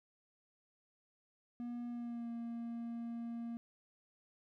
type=tone with pitch glide; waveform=triangle; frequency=240 to 233.4 Hz; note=B3 to A#3; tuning=-49 to +2 cents; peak=-38 dBFS; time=1.6-3.57 s; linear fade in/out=0 ms; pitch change=-49 cents; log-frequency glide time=1.89-2.3 s; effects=none